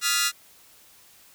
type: chord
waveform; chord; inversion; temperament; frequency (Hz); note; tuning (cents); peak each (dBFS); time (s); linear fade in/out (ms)
10% pulse; F half-diminished seventh; third; equal with one note detuned; 1244.5 / 1396.9 / 1701 / 1975.5; Eb6 / F6 / Ab6 / Cb7; 0 / 0 / +41 / 0; -21 / -16 / -22 / -18; 0.01-0.32; 50
effects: white hiss -54 dBFS RMS until 1.34 s